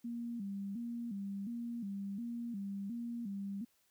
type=tone with vibrato; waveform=sine; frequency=216.2 Hz; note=A3; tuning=30 cents flat; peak=-38 dBFS; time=0.04-3.65 s; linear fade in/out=10 ms; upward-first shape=square; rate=1.4 Hz; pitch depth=150 cents each way; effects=white hiss -74 dBFS RMS until 3.9 s